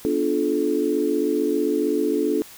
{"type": "chord", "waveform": "sine", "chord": "B half-diminished seventh", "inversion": "none", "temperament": "equal with one note detuned", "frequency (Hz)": [246.9, 293.7, 349.2, 432.2], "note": ["B3", "D4", "F4", "A4"], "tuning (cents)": [0, 0, 0, -31], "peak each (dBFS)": [-29, -23, -25, -23], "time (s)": [0.05, 2.42], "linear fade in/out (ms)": 0, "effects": ["white hiss -44 dBFS RMS until 2.57 s"]}